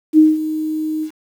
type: tone with ADSR envelope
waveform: sine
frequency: 311.1 Hz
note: D#4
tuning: in tune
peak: -4 dBFS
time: 0.13-1.11 s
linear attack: 50 ms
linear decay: 190 ms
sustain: -14 dB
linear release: 82 ms
effects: 7-bit